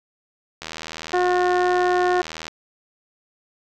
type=click train; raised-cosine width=0.2 ms; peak=-14 dBFS; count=150; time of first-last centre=0.62-2.48 s; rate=80.1 Hz
type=harmonic tone; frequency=360.4 Hz; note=F#4; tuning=45 cents flat; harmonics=1 / 2 / 3 / 4 / 5; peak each=-19 / -21 / -28 / -29 / -30 dBFS; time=1.13-2.22 s; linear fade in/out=10 ms
effects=none